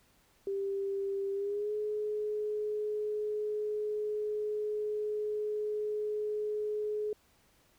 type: tone with pitch glide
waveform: sine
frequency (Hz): 394.4 to 422.7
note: G4 to G#4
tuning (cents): +11 to +31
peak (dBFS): -31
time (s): 0.47-7.13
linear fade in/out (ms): 2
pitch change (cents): +120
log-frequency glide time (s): 1.33-1.73
effects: pink hiss -67 dBFS RMS until 7.78 s